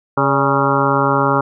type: harmonic tone with a mistuned harmonic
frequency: 137.5 Hz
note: C#3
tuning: 14 cents flat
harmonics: 1 / 2 / 3 / 4 / 6 / 7 / 8 / 9 / 10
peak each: -21 / -21 / -21 / -21 / -21 / -21 / -21 / -21 / -21 dBFS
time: 0.17-1.41 s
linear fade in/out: 5 ms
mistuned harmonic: 4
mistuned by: +59 cents
effects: none